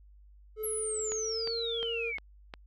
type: tone with pitch glide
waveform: triangle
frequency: 433.1 to 461.5 Hz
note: A4 to A#4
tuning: -27 to -17 cents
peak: -32 dBFS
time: 0.56-2.13 s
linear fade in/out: 50 ms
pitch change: +110 cents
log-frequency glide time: 1.13-1.55 s
type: exponential sweep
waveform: sine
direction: down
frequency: 11570 to 2146 Hz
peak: -33 dBFS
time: 0.63-2.18 s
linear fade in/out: 10 ms
type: click train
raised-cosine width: 0.3 ms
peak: -24 dBFS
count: 5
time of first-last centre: 1.12-2.538 s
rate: 2.82 Hz
effects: added 50 Hz sine -53 dBFS peak until 2.66 s